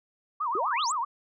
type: tone with vibrato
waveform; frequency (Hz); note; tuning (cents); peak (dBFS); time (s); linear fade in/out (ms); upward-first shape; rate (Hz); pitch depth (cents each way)
sine; 1081; C#6; -44; -26; 0.4-1.05; 10; sine; 7.9; 280
type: exponential sweep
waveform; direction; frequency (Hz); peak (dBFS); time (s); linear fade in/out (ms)
sine; up; 344.5 to 8372; -29; 0.55-0.92; 2
effects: none